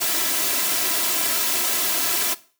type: noise with comb filter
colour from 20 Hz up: white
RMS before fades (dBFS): -22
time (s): 0-2.35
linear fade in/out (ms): 20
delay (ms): 3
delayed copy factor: +0.65
effects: noise-tail reverb RT60 0.4 s tail -18 dB re dry + high-pass 150 Hz 12 dB/octave